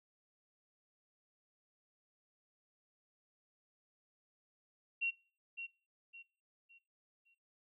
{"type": "tone with echo", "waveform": "sine", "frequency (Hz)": 2741, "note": "F7", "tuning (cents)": -33, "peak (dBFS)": -32, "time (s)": [5.01, 5.11], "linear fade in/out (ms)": 20, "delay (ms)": 560, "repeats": 4, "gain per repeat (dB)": -9, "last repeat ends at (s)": 7.35, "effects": ["noise-tail reverb RT60 0.4 s tail -22 dB re dry"]}